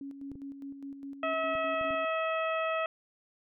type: tone with tremolo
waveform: sine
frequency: 277.2 Hz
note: C#4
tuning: in tune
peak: -38 dBFS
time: 0.01-2.05 s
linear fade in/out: 2 ms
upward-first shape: square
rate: 4.9 Hz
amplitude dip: 50%
type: clicks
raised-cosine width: 3 ms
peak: -34 dBFS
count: 5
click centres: 0.317 / 0.355 / 1.553 / 1.812 / 1.907 s
type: harmonic tone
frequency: 645 Hz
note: E5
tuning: 38 cents flat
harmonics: 1 / 2 / 3 / 4 / 5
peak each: -31 / -33 / -40 / -38 / -47 dBFS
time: 1.23-2.86 s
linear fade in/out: 2 ms
effects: none